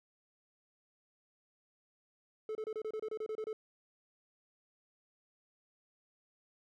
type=tone bursts; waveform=triangle; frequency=434.4 Hz; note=A4; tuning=22 cents flat; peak=-34 dBFS; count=12; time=2.49-3.53 s; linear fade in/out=2 ms; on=61 ms; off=28 ms; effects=none